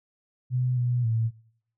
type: tone with pitch steps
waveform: sine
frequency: 125.9 / 122.5 / 113.2 Hz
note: B2 / B2 / A2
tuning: +34 / -14 / +50 cents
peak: -22 dBFS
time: 0.5-1.31 s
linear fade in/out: 50 ms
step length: 270 ms
effects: noise-tail reverb RT60 0.7 s tail -23 dB re dry